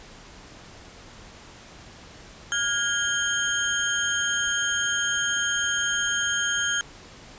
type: tone cluster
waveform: sine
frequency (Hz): 1423 / 1643 / 3158 / 6550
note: F6 / G#6 / G7 / G#8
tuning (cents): +32 / -19 / +12 / -25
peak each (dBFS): -28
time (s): 2.52-6.81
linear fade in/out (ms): 0
effects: pink hiss -46 dBFS RMS until 7.38 s + resampled to 16000 Hz